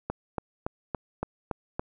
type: click train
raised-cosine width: 1 ms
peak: -15 dBFS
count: 7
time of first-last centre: 0.1-1.795 s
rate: 3.54 Hz
effects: none